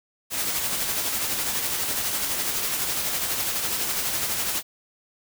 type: noise with tremolo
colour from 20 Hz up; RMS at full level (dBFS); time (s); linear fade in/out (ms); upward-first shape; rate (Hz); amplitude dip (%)
white; -25; 0.3-4.63; 50; sine; 12; 35
effects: none